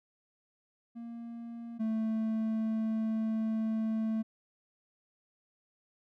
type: tone pair in turn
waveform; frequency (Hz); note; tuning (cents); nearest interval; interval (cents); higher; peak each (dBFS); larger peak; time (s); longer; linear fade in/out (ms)
triangle; 233.1 / 221; A#3 / A3; 0 / +8; minor second; 92; first; -38 / -27; second; 0.95-1.79 / 1.79-4.23; second; 20
effects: none